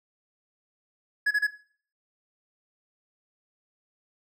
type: tone bursts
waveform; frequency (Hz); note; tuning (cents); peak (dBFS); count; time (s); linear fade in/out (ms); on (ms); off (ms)
triangle; 1686; G#6; +26; -18; 3; 1.26-1.471; 10; 51; 29
effects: noise-tail reverb RT60 0.5 s tail -17 dB re dry